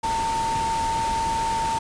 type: tone in noise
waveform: sine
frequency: 900 Hz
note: A5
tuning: 39 cents sharp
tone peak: -22 dBFS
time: 0.03-1.79 s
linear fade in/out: 10 ms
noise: pink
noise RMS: -31 dBFS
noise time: 0.03-1.79 s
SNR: +6 dB
effects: resampled to 22050 Hz